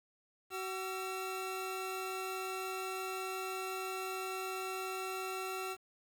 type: tone pair together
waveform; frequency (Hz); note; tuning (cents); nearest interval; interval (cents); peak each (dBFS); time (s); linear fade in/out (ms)
25% pulse; 376.7 / 1351.4; F#4 / E6; +31 / +43; octave + minor seventh; 2212; -36 / -38; 0.5-5.77; 50
effects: 10-bit